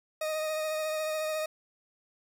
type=tone with vibrato; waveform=40% pulse; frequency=622.3 Hz; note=D#5; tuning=in tune; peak=-29 dBFS; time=0.21-1.46 s; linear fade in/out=5 ms; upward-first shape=triangle; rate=14 Hz; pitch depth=22 cents each way; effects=10-bit